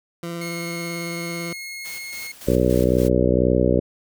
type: tone with vibrato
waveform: 20% pulse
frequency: 169.9 Hz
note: F3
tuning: 47 cents flat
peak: -23 dBFS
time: 0.23-1.53 s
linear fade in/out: 2 ms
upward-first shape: triangle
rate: 18 Hz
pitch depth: 16 cents each way
type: tone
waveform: sawtooth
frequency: 2161 Hz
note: C#7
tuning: 45 cents flat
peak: -28 dBFS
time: 0.41-2.32 s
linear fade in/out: 5 ms
type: noise with tremolo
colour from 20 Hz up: white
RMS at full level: -38 dBFS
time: 1.84-3.09 s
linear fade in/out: 20 ms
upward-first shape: square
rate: 3.5 Hz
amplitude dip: 60%
type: harmonic tone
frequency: 62.1 Hz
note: B1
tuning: 10 cents sharp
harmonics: 1 / 2 / 3 / 4 / 5 / 6 / 7 / 8 / 9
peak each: -24 / -24 / -24 / -24 / -24 / -24 / -24 / -24 / -24 dBFS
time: 2.47-3.8 s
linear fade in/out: 10 ms
effects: none